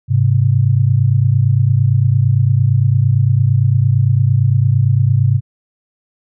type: tone pair together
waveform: sine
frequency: 103.83 / 132.64 Hz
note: G#2 / C3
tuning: 0 / +24 cents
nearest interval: major third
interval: 424 cents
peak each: -12 dBFS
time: 0.08-5.41 s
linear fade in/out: 50 ms
effects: none